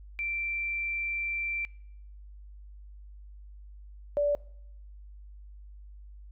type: tone pair in turn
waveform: sine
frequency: 2349 / 580.3 Hz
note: D7 / D5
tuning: 0 / -21 cents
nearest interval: 2 octaves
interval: 2421 cents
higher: first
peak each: -30 / -23 dBFS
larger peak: second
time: 0.19-1.65 / 4.17-4.35 s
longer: first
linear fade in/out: 0 ms
effects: noise-tail reverb RT60 0.7 s tail -23 dB re dry + added 50 Hz sine -45 dBFS peak until 6.31 s